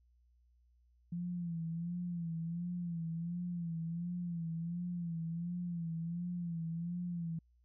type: tone with vibrato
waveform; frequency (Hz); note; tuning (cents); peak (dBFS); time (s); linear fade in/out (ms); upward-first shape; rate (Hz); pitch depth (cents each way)
sine; 170.2; F3; -44; -36; 1.12-7.39; 5; sine; 1.4; 68
effects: added 60 Hz sine -66 dBFS peak until 7.64 s